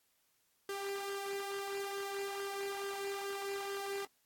sawtooth tone with flanger, 396.7 Hz, G4, 21 cents sharp, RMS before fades -40 dBFS, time 0.69-4.05 s, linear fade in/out 2 ms, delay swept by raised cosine 0.61 to 2.11 ms, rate 2.3 Hz, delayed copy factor +0.5, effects white hiss -75 dBFS RMS until 4.25 s + AAC 64 kbps

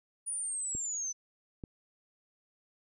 sine linear sweep, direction down, 9670 to 6000 Hz, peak -33 dBFS, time 0.26-1.13 s, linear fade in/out 20 ms
clicks, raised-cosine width 3 ms, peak -28 dBFS, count 2, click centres 0.75 / 1.638 s
effects none

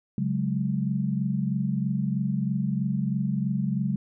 sine chord, C# suspended fourth, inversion none, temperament just, 138.59 / 184.79 / 207.9 Hz, C#3 / F#3 / G#3, 0 / -2 / +2 cents, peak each -28 dBFS, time 0.18-3.96 s, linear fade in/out 2 ms, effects none

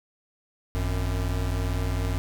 square tone pair together, 51.18 / 91.2 Hz, G#1 / F#2, -25 / -24 cents, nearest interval minor seventh, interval 1001 cents, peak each -28 dBFS, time 0.75-2.18 s, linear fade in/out 0 ms, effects none

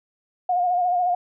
sine tone with vibrato, 716 Hz, F5, 43 cents sharp, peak -18 dBFS, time 0.49-1.15 s, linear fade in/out 5 ms, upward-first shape sine, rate 14 Hz, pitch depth 43 cents each way, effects none

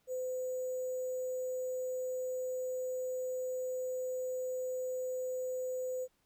sine tone with sample-and-hold, 510 Hz, C5, 44 cents flat, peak -34 dBFS, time 0.07-6.08 s, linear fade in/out 50 ms, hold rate 7350 Hz, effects pink hiss -75 dBFS RMS until 6.25 s

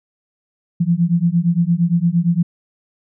sine beating tone pair, 166.9 / 175.6 Hz, E3 / F3, +22 / +10 cents, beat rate 8.7 Hz, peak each -16 dBFS, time 0.8-2.43 s, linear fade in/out 10 ms, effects none

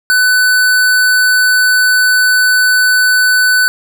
square tone, 1500 Hz, F#6, 23 cents sharp, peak -8 dBFS, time 0.1-3.68 s, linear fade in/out 0 ms, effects none

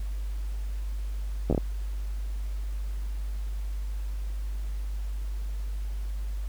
slowing click train, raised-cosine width 2 ms, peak -12 dBFS, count 5, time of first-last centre 1.5-1.578 s, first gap 11 ms, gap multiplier 1.4, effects added 50 Hz sine -29 dBFS peak until 6.48 s + pink hiss -53 dBFS RMS until 6.48 s

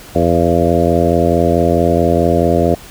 harmonic tone with a mistuned harmonic, 84.6 Hz, E2, 45 cents sharp, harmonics 1 / 2 / 3 / 4 / 5 / 6 / 7 / 8, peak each -18 / -18 / -18 / -18 / -18 / -18 / -18 / -18 dBFS, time 0.15-2.75 s, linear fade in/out 5 ms, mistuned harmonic 8, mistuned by +18 cents, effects pink hiss -36 dBFS RMS until 2.9 s

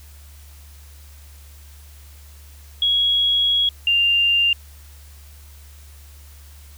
sine tone pair in turn, 3322 / 2793 Hz, G#7 / F7, 0 / -1 cents, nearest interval minor third, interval 301 cents, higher first, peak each -15 / -14 dBFS, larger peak second, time 2.82-3.69 / 3.87-4.53 s, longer first, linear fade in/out 2 ms, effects added 72 Hz sine -41 dBFS peak until 6.77 s + white hiss -50 dBFS RMS until 6.77 s

